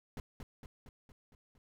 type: noise with echo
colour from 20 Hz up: brown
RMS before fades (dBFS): -40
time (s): 0.17-0.2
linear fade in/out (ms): 2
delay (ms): 230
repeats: 6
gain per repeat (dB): -4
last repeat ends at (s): 1.58
effects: none